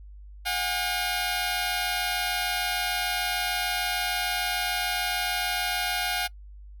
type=tone pair together; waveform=10% pulse; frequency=720 / 806.7 Hz; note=F#5 / G5; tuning=-47 / +49 cents; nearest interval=major second; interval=196 cents; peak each=-19 / -22 dBFS; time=0.45-6.28 s; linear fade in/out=20 ms; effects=noise-tail reverb RT60 0.1 s tail -24 dB re dry + added 50 Hz sine -42 dBFS peak until 6.8 s